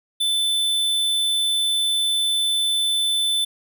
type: tone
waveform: square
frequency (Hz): 3520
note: A7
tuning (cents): 0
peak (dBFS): -19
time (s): 0.2-3.45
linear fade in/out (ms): 10
effects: none